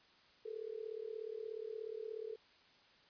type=tone with amplitude modulation; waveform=sine; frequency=440.2 Hz; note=A4; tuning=1 cent sharp; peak=-38 dBFS; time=0.45-2.36 s; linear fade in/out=10 ms; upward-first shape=sine; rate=36.8 Hz; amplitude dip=90%; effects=white hiss -66 dBFS RMS until 3.09 s + resampled to 11025 Hz